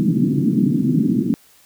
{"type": "band-pass noise", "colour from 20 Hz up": "white", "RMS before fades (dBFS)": -17, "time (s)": [0, 1.34], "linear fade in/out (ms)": 0, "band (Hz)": [140, 300], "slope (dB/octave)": 48, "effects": ["white hiss -52 dBFS RMS until 1.65 s"]}